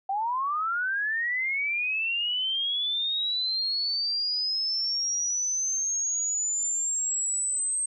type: linear sweep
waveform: sine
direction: up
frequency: 759 to 8372 Hz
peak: -25 dBFS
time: 0.09-7.86 s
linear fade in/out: 5 ms
effects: none